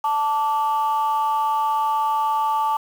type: tone pair together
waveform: sine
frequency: 880 / 1163.5 Hz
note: A5 / D6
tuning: 0 / -17 cents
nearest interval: perfect fourth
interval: 483 cents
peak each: -18 / -22 dBFS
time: 0.04-2.77 s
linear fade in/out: 5 ms
effects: tanh soft clip ceiling -14 dBFS + 7-bit